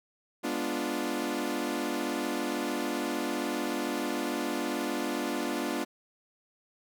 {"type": "chord", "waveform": "sawtooth", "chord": "G# diminished seventh", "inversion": "none", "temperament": "equal", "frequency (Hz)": [207.7, 246.9, 293.7, 349.2], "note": ["G#3", "B3", "D4", "F4"], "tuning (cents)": [0, 0, 0, 0], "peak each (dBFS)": [-36, -31, -30, -31], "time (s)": [0.43, 5.85], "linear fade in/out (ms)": 20, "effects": []}